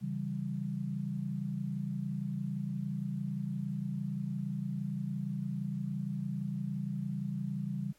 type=chord; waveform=sine; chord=C# diminished; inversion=none; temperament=equal; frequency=138.59 / 164.81 / 196 Hz; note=C#3 / E3 / G3; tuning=0 / 0 / 0 cents; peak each=-37 / -39 / -36 dBFS; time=0.01-7.93 s; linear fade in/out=20 ms; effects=pink hiss -67 dBFS RMS until 7.98 s + MP3 64 kbps